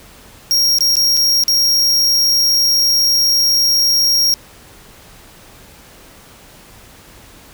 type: tone with dropouts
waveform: 45% pulse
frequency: 5588 Hz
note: F8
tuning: in tune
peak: -11 dBFS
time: 0.51-4.34 s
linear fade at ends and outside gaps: 0 ms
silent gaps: 0.785-0.807 / 0.955-0.968 / 1.169-1.173 / 1.437-1.481 s
effects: pink hiss -42 dBFS RMS until 7.53 s